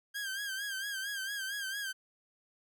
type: tone with vibrato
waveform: sawtooth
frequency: 1600 Hz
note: G6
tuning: 35 cents sharp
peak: -32 dBFS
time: 0.14-1.93 s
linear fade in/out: 20 ms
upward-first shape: sine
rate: 4.4 Hz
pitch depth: 73 cents each way
effects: none